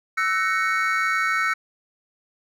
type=chord; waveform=triangle; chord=F# dominant seventh; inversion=third; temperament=equal with one note detuned; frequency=1318.5 / 1506.7 / 1864.7 / 2217 Hz; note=E6 / F#6 / A#6 / C#7; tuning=0 / +31 / 0 / 0 cents; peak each=-22 / -24 / -26 / -24 dBFS; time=0.17-1.54 s; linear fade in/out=10 ms; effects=none